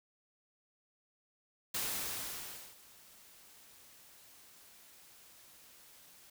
white noise with ADSR envelope, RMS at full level -36 dBFS, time 1.74-6.3 s, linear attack 7 ms, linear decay 1000 ms, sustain -23 dB, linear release 5 ms, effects none

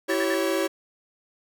45% pulse chord, C# diminished, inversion first, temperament equal with one note detuned, 329.6 / 384.6 / 554.4 Hz, E4 / G4 / C#5, 0 / -33 / 0 cents, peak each -27 dBFS, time 0.08-0.68 s, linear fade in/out 20 ms
sine tone bursts, 1760 Hz, A6, in tune, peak -28 dBFS, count 3, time 0.1-0.341 s, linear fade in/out 0 ms, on 39 ms, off 62 ms
effects none

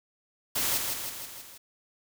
white noise with echo, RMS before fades -28 dBFS, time 0.55-0.78 s, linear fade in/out 10 ms, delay 160 ms, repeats 5, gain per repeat -4 dB, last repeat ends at 1.58 s, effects none

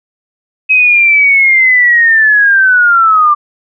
sine linear sweep, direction down, 2549 to 1174.7 Hz, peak -4 dBFS, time 0.69-3.35 s, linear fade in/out 20 ms, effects none

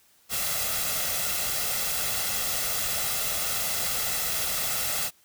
white noise with comb filter, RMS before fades -28 dBFS, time 0.29-5.11 s, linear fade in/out 50 ms, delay 1.5 ms, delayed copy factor +0.6, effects white hiss -61 dBFS RMS until 5.24 s

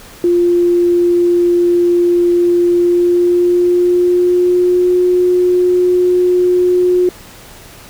sine tone with pitch glide, 349.2 to 360.1 Hz, F4 to F#4, 0 to -47 cents, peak -8 dBFS, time 0.24-7.09 s, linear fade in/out 2 ms, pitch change +53 cents, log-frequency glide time 2.7-4.99 s, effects pink hiss -37 dBFS RMS until 7.89 s

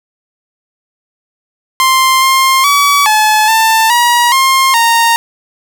sawtooth tone with pitch steps, 1050 / 1060 / 1140 / 859 / 890 / 958 / 1064 / 926 Hz, C6 / C6 / C#6 / A5 / A5 / A#5 / C6 / A#5, +6 / +22 / +48 / -42 / +20 / +47 / +29 / -12 cents, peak -3 dBFS, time 1.8-5.16 s, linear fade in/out 0 ms, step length 420 ms, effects none

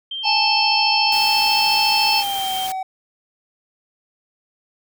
sine tone, 3157 Hz, G7, 12 cents sharp, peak -25 dBFS, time 0.11-2.67 s, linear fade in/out 5 ms
harmonic tone, 880 Hz, A5, in tune, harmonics 1 / 3 / 5 / 6, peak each -21 / -21 / -21 / -21 dBFS, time 0.23-2.24 s, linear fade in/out 50 ms
triangle tone with pitch glide, 826 to 757.4 Hz, G#5 to F#5, -10 to +40 cents, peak -21 dBFS, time 0.25-2.83 s, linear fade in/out 5 ms, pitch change -150 cents, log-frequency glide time 2.12-2.53 s
white noise, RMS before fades -31 dBFS, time 1.12-2.72 s, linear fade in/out 2 ms
effects none

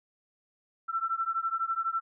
sine beating tone pair, 1335 / 1347 Hz, E6 / E6, +22 / +37 cents, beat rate 12 Hz, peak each -31 dBFS, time 0.88-2.01 s, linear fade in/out 20 ms, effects none

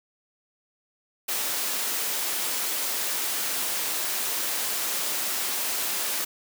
white high-pass noise, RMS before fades -28 dBFS, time 1.28-6.25 s, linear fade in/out 10 ms, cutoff 280 Hz, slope 12 dB/octave, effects none

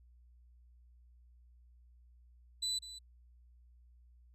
35% pulse tone with echo, 3987 Hz, B7, 16 cents sharp, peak -31 dBFS, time 2.62-2.79 s, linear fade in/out 10 ms, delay 200 ms, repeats 1, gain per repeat -13 dB, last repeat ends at 2.99 s, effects added 60 Hz sine -59 dBFS peak until 4.34 s + resampled to 32000 Hz

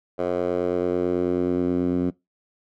10% pulse tone with band-pass filter sweep, 89.2 Hz, F2, 37 cents sharp, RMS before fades -23 dBFS, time 0.18-2.11 s, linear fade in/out 20 ms, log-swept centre 580 to 240 Hz, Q 2, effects noise-tail reverb RT60 0.2 s tail -22 dB re dry

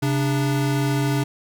square tone pair together, 134.82 / 293.7 Hz, C#3 / D4, -48 / 0 cents, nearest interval octave + minor second, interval 1348 cents, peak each -21 / -25 dBFS, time 0.02-1.24 s, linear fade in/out 10 ms, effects none

